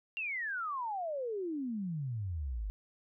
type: exponential sweep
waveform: sine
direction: down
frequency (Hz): 2794 to 47.48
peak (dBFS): -34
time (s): 0.17-2.7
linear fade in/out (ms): 0
effects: none